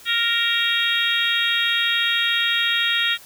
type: harmonic tone with a mistuned harmonic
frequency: 466.2 Hz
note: A#4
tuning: in tune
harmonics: 3 / 4 / 5 / 6 / 7 / 8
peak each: -26 / -24 / -28 / -27 / -23 / -24 dBFS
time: 0.05-3.18 s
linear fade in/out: 50 ms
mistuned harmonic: 6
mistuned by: -23 cents
effects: white hiss -45 dBFS RMS until 3.25 s